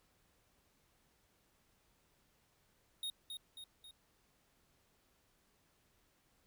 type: tone with echo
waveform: square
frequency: 3729 Hz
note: A#7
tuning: in tune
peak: -39 dBFS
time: 3.03-3.1 s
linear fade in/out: 2 ms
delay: 270 ms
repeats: 3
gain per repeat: -5 dB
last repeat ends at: 3.91 s
effects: pink hiss -74 dBFS RMS until 6.46 s